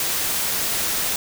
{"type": "noise", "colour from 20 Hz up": "white", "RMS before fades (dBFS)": -23, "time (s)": [0, 1.16], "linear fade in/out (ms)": 2, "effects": []}